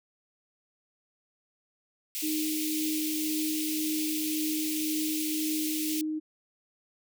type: high-pass noise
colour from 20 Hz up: white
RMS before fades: -34 dBFS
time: 2.15-6.01 s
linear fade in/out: 0 ms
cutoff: 2200 Hz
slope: 48 dB/octave
type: tone with tremolo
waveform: sine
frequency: 310 Hz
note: D#4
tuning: 6 cents flat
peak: -28 dBFS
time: 2.22-6.2 s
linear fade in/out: 20 ms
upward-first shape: triangle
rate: 1.9 Hz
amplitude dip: 25%
effects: none